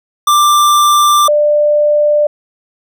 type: tone pair in turn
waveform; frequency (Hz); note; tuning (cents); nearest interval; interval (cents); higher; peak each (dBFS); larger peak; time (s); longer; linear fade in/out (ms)
square / sine; 1182 / 593.7; D6 / D5; +11 / +19; octave; 1192; first; -7; neither; 0.27-1.28 / 1.28-2.27; first; 5
effects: none